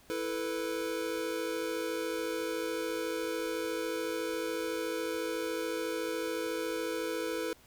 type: chord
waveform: square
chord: E suspended fourth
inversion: none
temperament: equal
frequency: 329.6 / 440 / 493.9 Hz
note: E4 / A4 / B4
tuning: 0 / 0 / 0 cents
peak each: -38 / -38 / -37 dBFS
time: 0.1-7.53 s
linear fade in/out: 0 ms
effects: pink hiss -60 dBFS RMS until 7.66 s